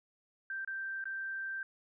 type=tone with dropouts; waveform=sine; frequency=1568 Hz; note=G6; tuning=in tune; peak=-36 dBFS; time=0.5-1.63 s; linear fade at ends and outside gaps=2 ms; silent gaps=0.648-0.675 / 1.041-1.055 s; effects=none